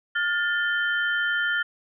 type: tone cluster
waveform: sine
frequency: 1419 / 1769 / 3094 Hz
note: F6 / A6 / G7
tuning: +27 / +9 / -23 cents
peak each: -24 / -26 / -33 dBFS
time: 0.15-1.63 s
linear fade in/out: 10 ms
effects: none